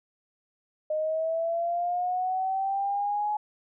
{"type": "linear sweep", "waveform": "sine", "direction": "up", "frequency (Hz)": [613, 845], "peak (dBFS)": -25, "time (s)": [0.9, 3.37], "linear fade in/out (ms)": 5, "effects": []}